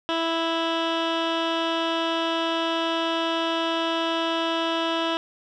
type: tone with low-pass filter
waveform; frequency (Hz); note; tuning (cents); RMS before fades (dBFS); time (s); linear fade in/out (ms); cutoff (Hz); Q
15% pulse; 329.6; E4; 0; -25; 0.09-5.17; 0; 3200; 2.3
effects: none